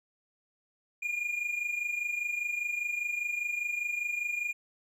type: tone pair together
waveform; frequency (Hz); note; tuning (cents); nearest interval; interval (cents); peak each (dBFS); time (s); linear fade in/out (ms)
triangle; 2400 / 2425; D7 / D#7; +37 / -45; unison; 18; -35 / -30; 1.02-4.53; 10
effects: none